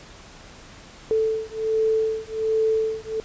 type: beating tone pair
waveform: sine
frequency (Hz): 440 / 441.3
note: A4 / A4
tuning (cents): 0 / +5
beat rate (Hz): 1.3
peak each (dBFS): -23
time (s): 1.11-3.2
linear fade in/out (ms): 0
effects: pink hiss -45 dBFS RMS until 3.24 s + resampled to 16000 Hz